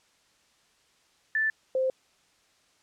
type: tone pair in turn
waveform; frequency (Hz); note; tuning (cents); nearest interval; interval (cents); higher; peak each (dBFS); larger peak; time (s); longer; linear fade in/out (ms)
sine; 1760 / 521.9; A6 / C5; 0 / -4; octave + major sixth; 2104; first; -23; neither; 1.35-1.5 / 1.75-1.9; neither; 2
effects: white hiss -65 dBFS RMS until 2.82 s + low-pass 7000 Hz 12 dB/octave